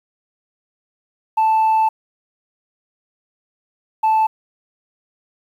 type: tone pair in turn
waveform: sine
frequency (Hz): 880 / 876.8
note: A5 / A5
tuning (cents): 0 / -6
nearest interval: unison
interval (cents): 6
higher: first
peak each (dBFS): -10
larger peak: neither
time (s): 1.37-1.89 / 4.03-4.27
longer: first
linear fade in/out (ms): 10
effects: tanh soft clip ceiling -11 dBFS + 8-bit